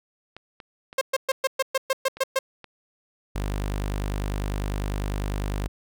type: clicks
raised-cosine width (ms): 0.3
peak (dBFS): -25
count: 6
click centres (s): 0.366 / 0.602 / 0.929 / 1.319 / 2.17 / 2.643
type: tone bursts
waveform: sawtooth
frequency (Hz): 532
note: C5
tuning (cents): +29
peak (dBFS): -16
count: 10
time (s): 0.98-2.39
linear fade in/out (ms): 5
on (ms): 33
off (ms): 120
type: tone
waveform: sawtooth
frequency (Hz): 50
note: G1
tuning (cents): +35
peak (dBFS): -22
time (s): 3.35-5.68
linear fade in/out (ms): 10
effects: none